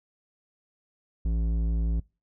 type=tone with low-pass filter; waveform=square; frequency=55.9 Hz; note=A1; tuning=28 cents sharp; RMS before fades=-26 dBFS; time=1.25-2 s; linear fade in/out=5 ms; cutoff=230 Hz; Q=0.61; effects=noise-tail reverb RT60 0.3 s tail -24 dB re dry